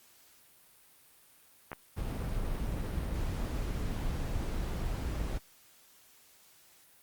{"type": "clicks", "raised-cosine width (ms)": 0.5, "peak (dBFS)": -24, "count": 2, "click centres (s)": [1.717, 1.731]}
{"type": "noise", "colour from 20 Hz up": "brown", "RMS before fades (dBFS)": -34, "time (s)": [1.96, 5.39], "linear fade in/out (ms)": 20}
{"effects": ["white hiss -61 dBFS RMS until 7.02 s", "Opus 48 kbps"]}